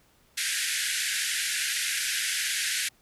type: band-pass noise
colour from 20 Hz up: pink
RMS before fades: -29 dBFS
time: 0.37-2.89 s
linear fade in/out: 10 ms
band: 1500 to 12000 Hz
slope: 96 dB/octave
effects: pink hiss -63 dBFS RMS until 3.01 s